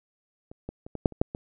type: clicks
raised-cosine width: 2 ms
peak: -29 / -21 / -27 / -21 / -6 / -29 / -7 / -20 dBFS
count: 8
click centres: 0.515 / 0.69 / 0.865 / 0.953 / 1.058 / 1.123 / 1.215 / 1.349 s
effects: none